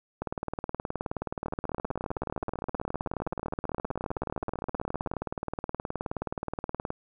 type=two click trains; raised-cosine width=1 ms; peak=-19 / -17 dBFS; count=58 / 128; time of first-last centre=1.46-5.137 / 0.22-6.904 s; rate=15.5 / 19 Hz; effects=none